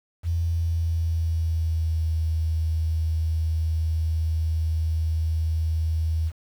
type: tone with pitch glide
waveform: sine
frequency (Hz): 84 to 80.25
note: E2 to E2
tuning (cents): +33 to -46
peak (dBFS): -21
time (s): 0.23-6.32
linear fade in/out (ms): 50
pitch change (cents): -79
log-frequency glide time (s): 0.36-2.11
effects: 8-bit